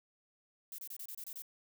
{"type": "noise bursts", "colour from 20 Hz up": "violet", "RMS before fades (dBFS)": -45, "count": 8, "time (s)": [0.72, 1.421], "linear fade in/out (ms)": 2, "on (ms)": 64, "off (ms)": 27, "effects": []}